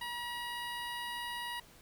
15% pulse tone with notch filter, 959 Hz, A#5, 49 cents sharp, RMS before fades -40 dBFS, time 0.01-1.6 s, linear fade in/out 5 ms, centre 7400 Hz, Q 1.2, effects pink hiss -59 dBFS RMS until 1.81 s

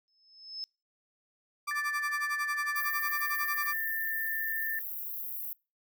sine tone with exponential growth, 5220 Hz, E8, 18 cents flat, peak -33 dBFS, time 0.08-0.64 s, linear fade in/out 0 ms, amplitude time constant 120 ms
35% pulse tone with tremolo, 1174.7 Hz, D6, in tune, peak -29 dBFS, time 1.67-3.74 s, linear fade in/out 10 ms, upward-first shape sine, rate 11 Hz, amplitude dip 90%
sine tone with pitch glide, 1760 to 1788.7 Hz, A6 to A6, 0 to +28 cents, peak -31 dBFS, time 1.71-4.79 s, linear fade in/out 2 ms, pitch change +28 cents, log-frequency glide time 2.84-2.9 s
pink high-pass noise, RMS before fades -38 dBFS, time 2.76-5.53 s, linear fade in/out 0 ms, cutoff 12000 Hz, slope 96 dB/octave
effects noise-tail reverb RT60 0.3 s tail -26 dB re dry

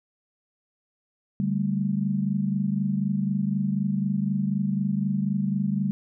sine chord, D suspended fourth, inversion none, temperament equal with one note detuned, 145.31 / 196 / 220 Hz, D3 / G3 / A3, -18 / 0 / 0 cents, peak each -29 / -24 / -30 dBFS, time 1.4-5.91 s, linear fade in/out 0 ms, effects none

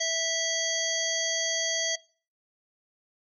harmonic tone with a mistuned harmonic, 656 Hz, E5, 9 cents flat, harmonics 1 / 3 / 5 / 7 / 9 / 10, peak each -33 / -33 / -33 / -33 / -33 / -33 dBFS, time 0-1.96 s, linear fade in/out 10 ms, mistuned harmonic 10, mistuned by -34 cents, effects noise-tail reverb RT60 0.4 s tail -20 dB re dry

